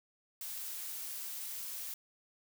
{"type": "noise", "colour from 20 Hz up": "blue", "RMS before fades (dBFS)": -42, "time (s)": [0.41, 1.94], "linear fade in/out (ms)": 2, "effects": []}